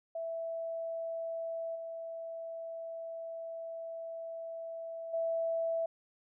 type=tone with level steps; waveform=sine; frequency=660 Hz; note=E5; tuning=2 cents sharp; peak=-35 / -39 / -30 dBFS; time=0.15-5.86 s; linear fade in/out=5 ms; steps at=1.75 / 5.13 s; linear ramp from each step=10 ms; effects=none